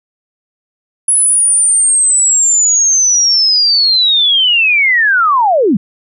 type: linear sweep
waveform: sine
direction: down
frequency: 10320 to 167.8 Hz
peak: -7 dBFS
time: 1.08-5.77 s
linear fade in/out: 5 ms
effects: none